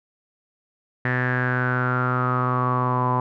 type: tone with low-pass filter sweep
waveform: sawtooth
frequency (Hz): 125.6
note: B2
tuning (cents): +30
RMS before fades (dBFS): -22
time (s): 1.05-3.2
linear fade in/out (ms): 2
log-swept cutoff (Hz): 1800 to 980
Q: 9.2
effects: none